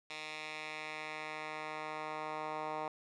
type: tone with band-pass filter sweep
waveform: 10% pulse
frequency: 154.5 Hz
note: D#3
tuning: 12 cents flat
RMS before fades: -42 dBFS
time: 0.1-2.88 s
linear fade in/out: 2 ms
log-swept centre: 3000 to 970 Hz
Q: 1.4
effects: resampled to 24000 Hz